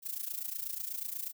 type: noise with amplitude modulation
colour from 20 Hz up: violet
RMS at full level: -35 dBFS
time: 0.02-1.33 s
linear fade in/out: 50 ms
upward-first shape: sine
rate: 28.2 Hz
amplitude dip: 80%
effects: none